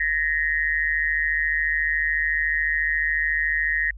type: tone with amplitude modulation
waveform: sine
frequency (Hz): 1864.7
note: A#6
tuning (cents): 0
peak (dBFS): -16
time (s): 0-3.91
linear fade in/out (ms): 5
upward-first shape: sine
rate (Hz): 154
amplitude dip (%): 90
effects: added 50 Hz sine -36 dBFS peak until 3.97 s